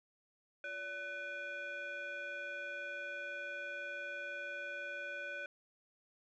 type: tone with frequency modulation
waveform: sine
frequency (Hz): 1500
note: F#6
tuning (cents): +23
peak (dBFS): -39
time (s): 0.64-5.46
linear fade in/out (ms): 2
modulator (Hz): 926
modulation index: 0.96
effects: tanh soft clip ceiling -37 dBFS